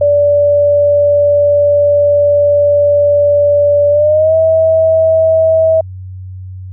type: tone with pitch glide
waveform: sine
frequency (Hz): 580 to 643.6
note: D5 to E5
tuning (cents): -22 to -42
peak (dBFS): -6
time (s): 0.01-5.81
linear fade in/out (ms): 5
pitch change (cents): +180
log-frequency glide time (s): 3.9-4.35
effects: added 93 Hz sine -24 dBFS peak until 6.72 s